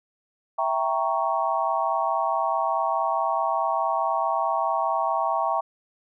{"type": "chord", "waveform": "sine", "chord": "E diminished seventh", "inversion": "none", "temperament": "equal", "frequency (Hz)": [659.3, 784, 932.3, 1108.7], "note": ["E5", "G5", "Bb5", "Db6"], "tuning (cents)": [0, 0, 0, 0], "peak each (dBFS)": -27, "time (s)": [0.58, 5.61], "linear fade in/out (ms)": 10, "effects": []}